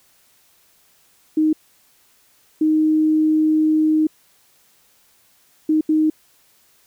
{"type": "tone bursts at uneven times", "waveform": "sine", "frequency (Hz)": 311.1, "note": "D#4", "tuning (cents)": 0, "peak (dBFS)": -13, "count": 4, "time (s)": [[1.37, 1.53], [2.61, 4.07], [5.69, 5.81], [5.89, 6.1]], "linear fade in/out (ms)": 5, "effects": ["white hiss -57 dBFS RMS until 6.86 s"]}